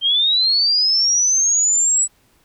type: linear sweep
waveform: sine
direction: up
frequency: 3124 to 7902 Hz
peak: -13 dBFS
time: 0.01-2.08 s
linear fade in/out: 50 ms
effects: pink hiss -58 dBFS RMS until 2.44 s